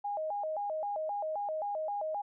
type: tone with vibrato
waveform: sine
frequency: 715 Hz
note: F5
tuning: 41 cents sharp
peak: -32 dBFS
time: 0.04-2.22 s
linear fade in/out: 10 ms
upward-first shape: square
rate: 3.8 Hz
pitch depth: 230 cents each way
effects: none